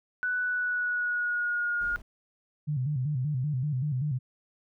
sine tone with pitch glide, 1487 to 1426.4 Hz, F#6 to F6, +8 to +36 cents, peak -26 dBFS, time 0.23-1.96 s, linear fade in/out 0 ms, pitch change -72 cents, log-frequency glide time 0.39-1.82 s
brown noise, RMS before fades -44 dBFS, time 1.81-2.02 s, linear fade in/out 5 ms
sine tone with vibrato, 138.2 Hz, C#3, 5 cents flat, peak -26 dBFS, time 2.67-4.19 s, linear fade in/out 20 ms, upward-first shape square, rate 5.2 Hz, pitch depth 140 cents each way
effects none

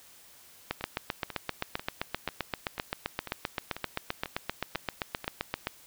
two click trains, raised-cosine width 0.3 ms, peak -21 / -13 dBFS, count 10 / 39, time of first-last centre 0.81-5.243 / 0.71-5.671 s, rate 2.03 / 7.66 Hz, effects white hiss -55 dBFS RMS until 5.86 s

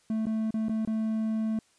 triangle tone with dropouts, 220 Hz, A3, in tune, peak -24 dBFS, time 0.1-1.59 s, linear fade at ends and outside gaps 2 ms, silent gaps 0.257-0.267 / 0.507-0.541 / 0.685-0.694 / 0.851-0.874 s, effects white hiss -65 dBFS RMS until 1.78 s + resampled to 22050 Hz

